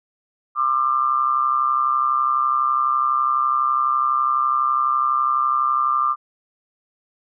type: tone with amplitude modulation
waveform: sine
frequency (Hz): 1194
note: D6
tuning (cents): +28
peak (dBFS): -13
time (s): 0.55-6.16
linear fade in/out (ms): 50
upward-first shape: sine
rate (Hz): 132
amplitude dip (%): 70
effects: none